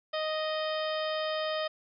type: harmonic tone with a mistuned harmonic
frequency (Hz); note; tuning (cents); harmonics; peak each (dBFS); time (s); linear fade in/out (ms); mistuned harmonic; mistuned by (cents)
622.3; D#5; 0; 1 / 2 / 3 / 4 / 5 / 6 / 7 / 8; -31 / -37 / -40 / -46 / -40 / -43 / -50 / -45; 0.13-1.68; 10; 6; -25
effects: none